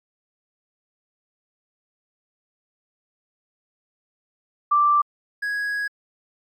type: tone pair in turn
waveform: sine / triangle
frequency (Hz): 1174.7 / 1661.3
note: D6 / G#6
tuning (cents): 0 / 0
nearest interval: tritone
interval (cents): 600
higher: second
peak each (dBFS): -14 / -21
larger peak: first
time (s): 4.71-5.02 / 5.42-5.88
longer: second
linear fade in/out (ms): 10
effects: MP3 96 kbps